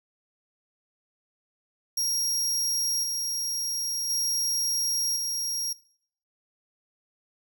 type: tone with tremolo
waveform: sawtooth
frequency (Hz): 5610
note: F8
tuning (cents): +7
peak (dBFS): -22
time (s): 1.97-5.73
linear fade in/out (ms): 5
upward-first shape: square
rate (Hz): 0.47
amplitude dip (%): 30
effects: noise-tail reverb RT60 0.6 s tail -19 dB re dry